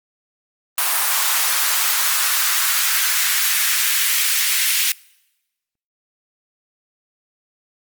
white noise with high-pass filter sweep, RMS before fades -18 dBFS, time 0.78-4.92 s, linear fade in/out 2 ms, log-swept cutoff 930 to 2200 Hz, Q 1.6, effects noise-tail reverb RT60 1.0 s tail -24 dB re dry + Opus 32 kbps

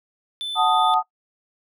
triangle tone, 3520 Hz, A7, in tune, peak -24 dBFS, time 0.41-0.94 s, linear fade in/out 0 ms
sine chord, D# diminished, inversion first, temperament equal, 740 / 880 / 1244.5 Hz, F#5 / A5 / D#6, 0 / 0 / 0 cents, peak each -20 dBFS, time 0.55-1.03 s, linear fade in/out 50 ms
effects noise-tail reverb RT60 0.1 s tail -20 dB re dry

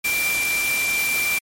sine tone in noise, 2358 Hz, D7, 6 cents sharp, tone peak -20 dBFS, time 0.04-1.39 s, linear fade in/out 10 ms, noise white, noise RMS -26 dBFS, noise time 0.04-1.39 s, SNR +3 dB, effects MP3 64 kbps

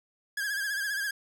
45% pulse tone with vibrato, 1636 Hz, G#6, 26 cents flat, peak -29 dBFS, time 0.37-1.11 s, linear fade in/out 5 ms, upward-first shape sine, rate 15 Hz, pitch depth 68 cents each way, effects none

